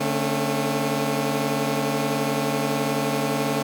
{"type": "tone cluster", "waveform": "15% pulse", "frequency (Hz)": [144.5, 222.6, 270.5], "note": ["D3", "A3", "C#4"], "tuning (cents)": [-28, 20, -42], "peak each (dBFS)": -20, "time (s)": [0, 3.63], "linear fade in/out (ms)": 10, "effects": []}